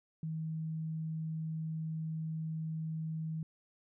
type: tone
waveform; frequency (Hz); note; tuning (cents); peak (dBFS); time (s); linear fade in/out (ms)
sine; 159.3; D#3; +41; -35; 0.23-3.43; 2
effects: none